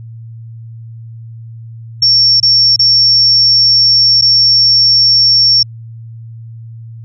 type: tone with dropouts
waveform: sine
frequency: 5470 Hz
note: F8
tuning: 37 cents flat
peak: -5 dBFS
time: 2.02-5.63 s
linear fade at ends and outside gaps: 5 ms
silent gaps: 2.401-2.428 / 2.762-2.792 / 4.213-4.221 s
effects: added 114 Hz sine -27 dBFS peak until 7.04 s